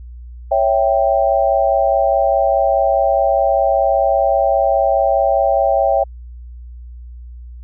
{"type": "chord", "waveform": "sine", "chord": "C# diminished", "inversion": "none", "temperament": "equal", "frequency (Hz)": [554.4, 659.3, 784], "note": ["C#5", "E5", "G5"], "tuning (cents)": [0, 0, 0], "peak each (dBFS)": -16, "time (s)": [0.51, 6.04], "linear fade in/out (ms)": 10, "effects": ["added 60 Hz sine -31 dBFS peak until 7.63 s"]}